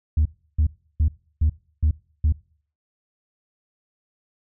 sine tone bursts, 76.6 Hz, D#2, 27 cents flat, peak -13 dBFS, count 6, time 0.17-2.324 s, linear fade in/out 5 ms, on 84 ms, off 330 ms, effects noise-tail reverb RT60 0.5 s tail -23 dB re dry + tanh soft clip ceiling -13 dBFS

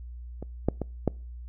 clicks, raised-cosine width 2 ms, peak -23 / -9 / -16 / -9 dBFS, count 4, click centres 0.426 / 0.686 / 0.817 / 1.077 s, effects noise-tail reverb RT60 0.4 s tail -26 dB re dry + added 60 Hz sine -38 dBFS peak until 1.48 s

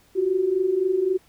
sine tone pair together, 354.7 / 378.5 Hz, F4 / F#4, +27 / +39 cents, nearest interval minor second, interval 112 cents, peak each -25 / -20 dBFS, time 0.15-1.18 s, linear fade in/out 20 ms, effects pink hiss -58 dBFS RMS until 1.28 s

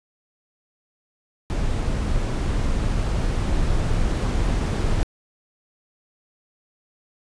brown noise with level ramp, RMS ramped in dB -23 to -20 dBFS, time 1.5-5.03 s, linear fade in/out 0 ms, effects resampled to 22050 Hz

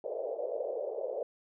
white band-pass noise, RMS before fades -36 dBFS, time 0.04-1.23 s, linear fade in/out 2 ms, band 450 to 600 Hz, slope 48 dB/octave, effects none

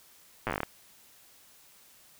slowing click train, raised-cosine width 0.5 ms, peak -15 dBFS, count 11, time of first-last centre 0.47-0.632 s, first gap 8 ms, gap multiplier 1.15, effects white hiss -58 dBFS RMS until 2.19 s

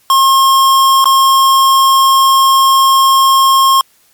square tone with dropouts, 1074 Hz, C6, 45 cents sharp, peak -6 dBFS, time 0.1-3.81 s, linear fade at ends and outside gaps 1 ms, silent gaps 1.043-1.056 s, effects white hiss -51 dBFS RMS until 4.13 s + MP3 96 kbps

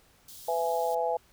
white high-pass noise, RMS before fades -47 dBFS, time 0.28-0.95 s, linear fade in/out 5 ms, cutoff 3100 Hz, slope 48 dB/octave
harmonic tone, 167 Hz, E3, 23 cents sharp, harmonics 3 / 4 / 5, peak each -30 / -30 / -30 dBFS, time 0.48-1.17 s, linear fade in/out 5 ms
effects pink hiss -62 dBFS RMS until 1.32 s

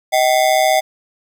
square ring-modulated tone, 698.5 Hz, F5, in tune, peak -9 dBFS, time 0.12-0.81 s, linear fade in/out 20 ms, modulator 67.1 Hz, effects 8-bit

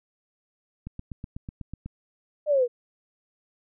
click train, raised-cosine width 5 ms, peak -23 dBFS, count 9, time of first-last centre 0.87-1.86 s, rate 8.08 Hz
sine linear sweep, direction down, 616 to 467.6 Hz, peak -18 dBFS, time 2.46-2.68 s, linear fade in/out 50 ms
effects none

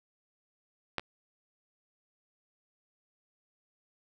clicks, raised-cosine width 0.3 ms, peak -14 / -29 dBFS, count 2, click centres 0.983 / 0.996 s, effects none

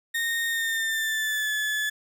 35% pulse tone with pitch glide, 1846 to 1722.4 Hz, A#6 to A6, -17 to -37 cents, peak -23 dBFS, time 0.14-1.9 s, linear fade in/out 10 ms, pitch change -120 cents, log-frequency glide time 0.48-1.52 s, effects 10-bit

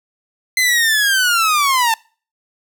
sawtooth linear sweep, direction down, 2063 to 880 Hz, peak -9 dBFS, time 0.57-1.94 s, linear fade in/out 2 ms, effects noise-tail reverb RT60 0.4 s tail -25 dB re dry

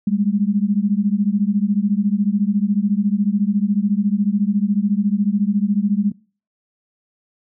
sine beating tone pair, 197.8 / 211.8 Hz, G3 / G#3, +16 / +34 cents, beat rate 14 Hz, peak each -18 dBFS, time 0.07-6.12 s, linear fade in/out 5 ms, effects noise-tail reverb RT60 0.4 s tail -24 dB re dry

